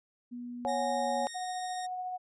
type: tone with pitch glide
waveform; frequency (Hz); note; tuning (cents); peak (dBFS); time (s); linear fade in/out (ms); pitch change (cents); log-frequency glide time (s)
sine; 242.9 to 240.7; B3 to B3; -29 to -44; -38; 0.31-1.27; 20; -15; 0.96-1.03
type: chord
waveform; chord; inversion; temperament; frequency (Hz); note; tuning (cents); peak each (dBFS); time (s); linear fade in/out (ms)
sine; C# suspended fourth; none; equal; 554.4 / 740 / 830.6; C#5 / F#5 / G#5; 0 / 0 / 0; -33; 0.65-1.27; 0
type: tone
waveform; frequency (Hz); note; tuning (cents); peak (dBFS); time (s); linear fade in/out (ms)
10% pulse; 1857; A#6; -7; -32; 0.67-1.87; 20
type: tone with tremolo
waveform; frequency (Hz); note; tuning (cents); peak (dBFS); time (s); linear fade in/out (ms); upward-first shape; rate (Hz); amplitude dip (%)
sine; 734; F#5; -14; -33; 1.34-2.18; 20; sine; 14; 25
effects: resampled to 22050 Hz